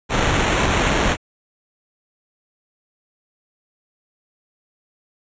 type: noise with sample-and-hold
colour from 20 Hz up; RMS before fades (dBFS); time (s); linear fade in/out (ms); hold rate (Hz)
pink; -18; 0.09-1.17; 50; 4900
effects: resampled to 16000 Hz